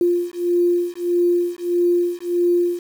sine beating tone pair, 349.2 / 350.8 Hz, F4 / F4, 0 / +8 cents, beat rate 1.6 Hz, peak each -19 dBFS, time 0.01-2.79 s, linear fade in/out 2 ms, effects 7-bit

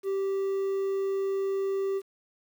triangle tone with quantisation, 390 Hz, G4, 9 cents flat, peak -24 dBFS, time 0.03-2.02 s, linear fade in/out 50 ms, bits 9, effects none

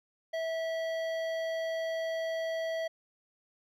triangle tone with hard clipping, 652 Hz, E5, 19 cents flat, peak -33 dBFS, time 0.33-2.88 s, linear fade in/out 10 ms, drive 16 dB, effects none

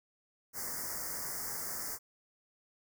white band-stop noise, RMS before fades -39 dBFS, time 0.53-1.99 s, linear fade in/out 50 ms, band 2100 to 4800 Hz, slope 96 dB/octave, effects none

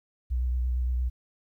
sine tone with vibrato, 62 Hz, B1, 7 cents sharp, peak -24 dBFS, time 0.3-1.1 s, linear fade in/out 20 ms, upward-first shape sine, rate 8.7 Hz, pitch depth 32 cents each way, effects 11-bit

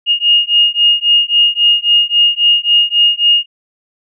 sine beating tone pair, 2848 / 2851.7 Hz, F7 / F7, +33 / +35 cents, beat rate 3.7 Hz, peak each -11 dBFS, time 0.06-3.46 s, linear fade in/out 50 ms, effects none

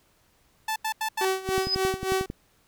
sawtooth tone bursts, 877 Hz, A5, 6 cents flat, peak -22 dBFS, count 4, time 0.68-1.252 s, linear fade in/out 5 ms, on 80 ms, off 84 ms
sawtooth tone with tremolo, 380 Hz, F#4, 46 cents sharp, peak -18 dBFS, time 1.21-2.26 s, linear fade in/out 2 ms, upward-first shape sine, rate 3.5 Hz, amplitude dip 85%
click train, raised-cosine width 3 ms, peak -19 dBFS, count 10, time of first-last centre 1.49-2.301 s, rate 11.1 Hz
sine tone with exponential growth, 5020 Hz, D#8, 15 cents sharp, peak -19 dBFS, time 1.51-1.75 s, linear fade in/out 5 ms, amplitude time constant 51 ms
effects pink hiss -64 dBFS RMS until 2.67 s

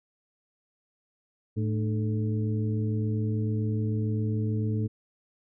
harmonic tone with a mistuned harmonic, 108.8 Hz, A2, 19 cents flat, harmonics 1 / 2 / 3 / 4, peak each -26 / -32 / -36 / -38 dBFS, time 1.56-4.88 s, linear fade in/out 20 ms, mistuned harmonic 3, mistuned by -120 cents, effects none

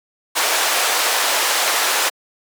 pink band-pass noise, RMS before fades -18 dBFS, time 0.35-2.1 s, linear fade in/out 20 ms, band 610 to 13000 Hz, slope 12 dB/octave, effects high-pass 400 Hz 12 dB/octave

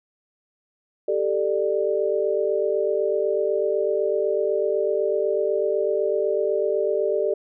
sine chord, G suspended second, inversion none, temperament equal with one note detuned, 392 / 440 / 595.5 Hz, G4 / A4 / D5, 0 / 0 / +24 cents, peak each -24 dBFS, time 1.08-7.34 s, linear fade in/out 5 ms, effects none

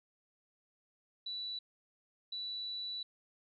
sine tone bursts at uneven times, 3951 Hz, B7, in tune, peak -38 dBFS, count 2, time 1.26-1.59 / 2.32-3.03 s, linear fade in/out 5 ms, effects none

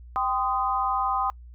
sine chord, C minor, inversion second, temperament equal with one note detuned, 784 / 1029.1 / 1244.5 Hz, G5 / C6 / Eb6, 0 / -29 / 0 cents, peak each -27 dBFS, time 0.16-1.3 s, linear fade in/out 0 ms, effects noise-tail reverb RT60 0.1 s tail -26 dB re dry + added 60 Hz sine -42 dBFS peak until 1.54 s

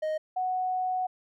triangle / sine tone pair in turn, 622 / 739.7 Hz, D#5 / F#5, -1 / -1 cents, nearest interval minor third, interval 300 cents, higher second, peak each -25 / -26 dBFS, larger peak first, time 0.02-0.18 / 0.36-1.07 s, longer second, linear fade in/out 10 ms, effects none

